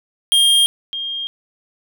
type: tone pair in turn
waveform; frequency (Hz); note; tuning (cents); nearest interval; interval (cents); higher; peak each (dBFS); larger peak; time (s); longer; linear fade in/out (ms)
square / sine; 3219 / 3219; G7 / G7; +45 / +45; unison; 0; neither; -11 / -22; first; 0.32-0.66 / 0.93-1.27; neither; 0
effects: none